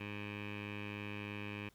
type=tone with low-pass filter; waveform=15% pulse; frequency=103.2 Hz; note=G#2; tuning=10 cents flat; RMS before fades=-44 dBFS; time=0-1.69 s; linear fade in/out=5 ms; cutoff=2600 Hz; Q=7.2; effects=pink hiss -70 dBFS RMS until 1.74 s